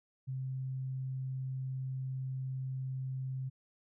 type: tone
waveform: sine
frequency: 131.3 Hz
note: C3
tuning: 6 cents sharp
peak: -35 dBFS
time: 0.27-3.5 s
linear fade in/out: 20 ms
effects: none